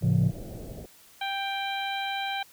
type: chord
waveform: sine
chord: A augmented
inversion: none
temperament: just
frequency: 110 / 137.5 / 171.88 Hz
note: A2 / C#3 / E#3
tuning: 0 / -14 / -27 cents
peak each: -24 dBFS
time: 0.01-0.32 s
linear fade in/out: 50 ms
type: low-pass noise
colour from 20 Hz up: pink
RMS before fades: -40 dBFS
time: 0.02-0.86 s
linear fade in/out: 5 ms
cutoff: 690 Hz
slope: 48 dB/octave
type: harmonic tone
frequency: 787 Hz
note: G5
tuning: 7 cents sharp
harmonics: 1 / 2 / 3 / 4 / 5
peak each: -31 / -36 / -36 / -37 / -39 dBFS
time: 1.21-2.43 s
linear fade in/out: 5 ms
effects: white hiss -55 dBFS RMS until 2.52 s